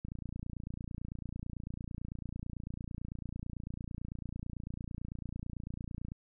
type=click train; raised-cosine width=5 ms; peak=-28 dBFS; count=177; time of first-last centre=0.05-6.119 s; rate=29 Hz; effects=none